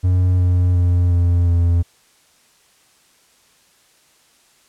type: tone with pitch steps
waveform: triangle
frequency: 91 / 89.7 / 88.41 / 87.14 / 85.89 Hz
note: F#2 / F2 / F2 / F2 / F2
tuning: -28 / +47 / +22 / -3 / -28 cents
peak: -10 dBFS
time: 0.03-1.83 s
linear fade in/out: 20 ms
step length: 360 ms
effects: white hiss -55 dBFS RMS until 4.68 s + low-pass 10000 Hz 12 dB/octave